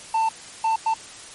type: tone bursts at uneven times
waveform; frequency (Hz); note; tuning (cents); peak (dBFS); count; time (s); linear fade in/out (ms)
triangle; 892; A5; +23; -16; 3; 0.14-0.29 / 0.64-0.76 / 0.86-0.94; 5
effects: white hiss -41 dBFS RMS until 1.34 s + MP3 48 kbps